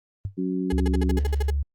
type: tone with exponential decay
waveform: sine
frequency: 98 Hz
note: G2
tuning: in tune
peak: -22 dBFS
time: 0.25-0.37 s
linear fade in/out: 0 ms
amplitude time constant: 24 ms
type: harmonic tone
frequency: 92.6 Hz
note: F#2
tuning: 2 cents sharp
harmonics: 2 / 3 / 4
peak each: -27 / -27 / -31 dBFS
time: 0.37-1.2 s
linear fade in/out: 20 ms
type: tone bursts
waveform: 35% pulse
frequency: 420 Hz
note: G#4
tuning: 19 cents sharp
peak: -25 dBFS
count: 11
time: 0.7-1.504 s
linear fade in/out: 5 ms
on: 24 ms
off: 54 ms
type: tone with vibrato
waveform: sine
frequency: 70.4 Hz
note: C#2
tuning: 27 cents sharp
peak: -21 dBFS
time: 0.72-1.63 s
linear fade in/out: 10 ms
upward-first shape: triangle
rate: 4 Hz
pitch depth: 26 cents each way
effects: Opus 32 kbps